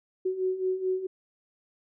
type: beating tone pair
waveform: sine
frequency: 370 / 374.6 Hz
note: F#4 / F#4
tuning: 0 / +21 cents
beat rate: 4.6 Hz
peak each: -32 / -27 dBFS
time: 0.25-1.07 s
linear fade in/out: 10 ms
effects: none